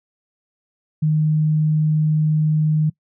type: tone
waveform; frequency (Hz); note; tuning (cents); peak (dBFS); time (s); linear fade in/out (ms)
sine; 154.3; D#3; -14; -14; 1.02-2.9; 10
effects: noise-tail reverb RT60 0.1 s tail -23 dB re dry